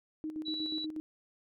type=tone with tremolo; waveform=sine; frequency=311.1 Hz; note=D#4; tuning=in tune; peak=-34 dBFS; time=0.24-1 s; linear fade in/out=0 ms; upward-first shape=square; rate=8.3 Hz; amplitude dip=60%
type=tone; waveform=sine; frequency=3932 Hz; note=B7; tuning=8 cents flat; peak=-35 dBFS; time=0.45-0.86 s; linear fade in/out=20 ms
effects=none